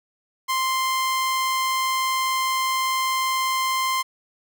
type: tone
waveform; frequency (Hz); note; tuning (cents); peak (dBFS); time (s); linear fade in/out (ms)
sawtooth; 1046.5; C6; 0; -17; 0.48-4.03; 20
effects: none